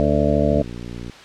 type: harmonic tone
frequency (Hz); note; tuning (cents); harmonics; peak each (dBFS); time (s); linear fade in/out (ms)
73.42; D2; 0; 1 / 2 / 3 / 4 / 6 / 7 / 8 / 9; -23 / -23 / -22 / -23 / -24 / -26 / -21 / -25; 0-0.62; 0
type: click train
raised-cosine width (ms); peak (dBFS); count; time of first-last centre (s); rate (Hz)
3; -20; 36; 0.51-1.097; 59.6
effects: white hiss -41 dBFS RMS until 1.24 s + low-pass 4000 Hz 12 dB/octave